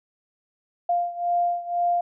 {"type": "beating tone pair", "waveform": "sine", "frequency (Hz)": [698, 700], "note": ["F5", "F5"], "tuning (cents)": [-1, 4], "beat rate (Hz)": 2, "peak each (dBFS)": [-23, -26], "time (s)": [0.89, 2.01], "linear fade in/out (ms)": 5, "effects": []}